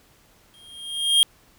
square tone with exponential growth, 3226 Hz, G7, 49 cents sharp, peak -12 dBFS, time 0.54-1.23 s, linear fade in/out 0 ms, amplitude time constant 150 ms, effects pink hiss -57 dBFS RMS until 1.58 s

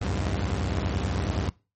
sawtooth tone cluster, 63.9 / 79.4 / 91 / 100.4 Hz, C2 / D#2 / F#2 / G2, -40 / +36 / -28 / +42 cents, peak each -27 dBFS, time 0.01-1.5 s, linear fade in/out 10 ms, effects noise-tail reverb RT60 0.3 s tail -22 dB re dry + MP3 32 kbps

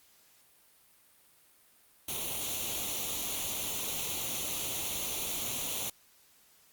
white noise with comb filter, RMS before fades -35 dBFS, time 2.08-5.9 s, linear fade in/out 5 ms, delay 0.3 ms, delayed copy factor +0.7, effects white hiss -63 dBFS RMS until 6.72 s + Opus 48 kbps

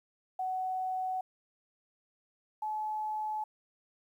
sine tone pair in turn, 747 / 858.1 Hz, F#5 / A5, +16 / -44 cents, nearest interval major second, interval 240 cents, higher second, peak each -31 / -32 dBFS, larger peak first, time 0.39-1.21 / 2.62-3.44 s, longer neither, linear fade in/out 5 ms, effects 11-bit

